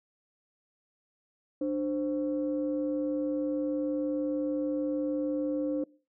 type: tone pair together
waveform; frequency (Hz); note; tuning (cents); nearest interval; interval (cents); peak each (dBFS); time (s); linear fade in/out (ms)
sine; 296.8 / 523.3; D4 / C5; +18 / 0; minor seventh; 982; -28 / -32; 1.61-5.84; 5
effects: noise-tail reverb RT60 0.4 s tail -23 dB re dry + tanh soft clip ceiling -21 dBFS